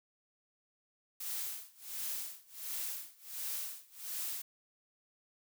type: noise with tremolo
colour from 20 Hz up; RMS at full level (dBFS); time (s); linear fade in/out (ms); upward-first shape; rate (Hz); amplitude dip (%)
blue; -38; 1.2-4.42; 5; sine; 1.4; 95
effects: none